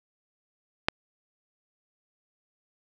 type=click; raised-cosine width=0.3 ms; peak=-5 dBFS; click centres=0.885 s; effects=none